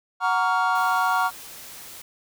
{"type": "chord", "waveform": "triangle", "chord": "Gb major seventh", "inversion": "none", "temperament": "equal with one note detuned", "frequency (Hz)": [740, 932.3, 1125.5, 1396.9], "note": ["Gb5", "Bb5", "Db6", "F6"], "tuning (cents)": [0, 0, 26, 0], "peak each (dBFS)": -23, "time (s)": [0.2, 1.31], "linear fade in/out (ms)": 50}
{"type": "noise", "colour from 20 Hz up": "white", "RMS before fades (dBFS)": -41, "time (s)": [0.75, 2.02], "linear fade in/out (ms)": 5}
{"effects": []}